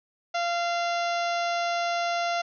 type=harmonic tone; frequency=690 Hz; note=F5; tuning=21 cents flat; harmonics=1 / 2 / 3 / 4 / 5 / 6 / 7 / 8 / 9; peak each=-26 / -32 / -36 / -38 / -40 / -42 / -43 / -44 / -45 dBFS; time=0.34-2.42 s; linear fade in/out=10 ms; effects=none